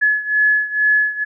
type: beating tone pair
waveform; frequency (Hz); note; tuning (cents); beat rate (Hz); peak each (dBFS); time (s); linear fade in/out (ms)
sine; 1704 / 1706.2; G#6 / G#6; +44 / +46; 2.2; -15 / -18; 0.01-1.25; 20
effects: none